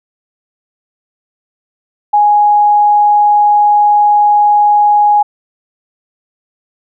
sine tone, 830.6 Hz, G#5, in tune, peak -5 dBFS, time 2.13-5.23 s, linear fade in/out 10 ms, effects none

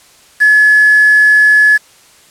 sine tone with quantisation, 1707 Hz, G#6, 47 cents sharp, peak -4 dBFS, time 0.4-1.78 s, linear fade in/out 20 ms, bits 4, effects white hiss -44 dBFS RMS until 2.3 s + low-pass 10000 Hz 12 dB/octave

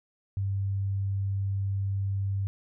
sine tone, 98.2 Hz, G2, 4 cents sharp, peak -26 dBFS, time 0.37-2.47 s, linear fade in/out 0 ms, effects none

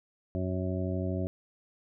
harmonic tone, 92.5 Hz, F#2, in tune, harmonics 1 / 2 / 3 / 4 / 6 / 7, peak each -32 / -35 / -37 / -38 / -40 / -40 dBFS, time 0.35-1.27 s, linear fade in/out 0 ms, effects none

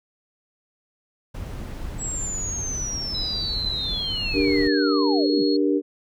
brown noise, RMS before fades -32 dBFS, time 1.34-4.68 s, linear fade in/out 10 ms
sine linear sweep, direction down, 7800 to 116.5 Hz, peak -27 dBFS, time 1.98-5.44 s, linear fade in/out 50 ms
sine tone with pitch glide, 3951 to 4309 Hz, B7 to C#8, 0 to -50 cents, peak -28 dBFS, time 3.14-5.57 s, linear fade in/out 10 ms, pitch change +150 cents, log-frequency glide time 3.46-4.33 s
sine chord, G minor, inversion second, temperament just, 294 / 392 / 470.4 Hz, D4 / G4 / Bb4, +2 / 0 / +16 cents, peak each -20 / -23 / -25 dBFS, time 4.33-5.82 s, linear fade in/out 50 ms
effects none

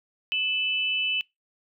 sine tone pair together, 2620 / 2996 Hz, E7 / F#7, -11 / +21 cents, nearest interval major second, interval 232 cents, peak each -26 / -26 dBFS, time 0.32-1.21 s, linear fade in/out 0 ms, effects noise-tail reverb RT60 0.2 s tail -23 dB re dry

